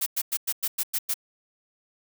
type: noise bursts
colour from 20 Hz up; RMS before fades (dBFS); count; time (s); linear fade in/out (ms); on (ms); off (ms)
blue; -26; 8; 0.01-1.142; 10; 54; 100
effects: none